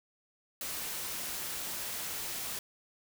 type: noise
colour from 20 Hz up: white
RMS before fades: -38 dBFS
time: 0.61-2.59 s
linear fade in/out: 2 ms
effects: none